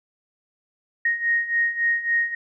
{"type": "beating tone pair", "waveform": "sine", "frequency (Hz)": [1864.7, 1868.3], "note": ["A#6", "A#6"], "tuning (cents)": [0, 3], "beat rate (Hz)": 3.6, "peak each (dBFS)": [-25, -21], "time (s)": [1.05, 2.35], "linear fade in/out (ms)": 5, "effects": []}